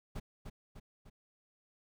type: noise with echo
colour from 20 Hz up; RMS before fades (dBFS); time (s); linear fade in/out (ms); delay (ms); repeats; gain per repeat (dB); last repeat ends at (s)
brown; -40; 0.15-0.2; 10; 300; 3; -5; 1.1
effects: none